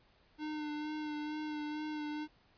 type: tone with vibrato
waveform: square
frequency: 302.4 Hz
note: D#4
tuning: 49 cents flat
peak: -38 dBFS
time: 0.38-2.28 s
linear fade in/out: 50 ms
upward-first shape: sine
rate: 2.2 Hz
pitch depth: 22 cents each way
effects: pink hiss -68 dBFS RMS until 2.57 s + resampled to 11025 Hz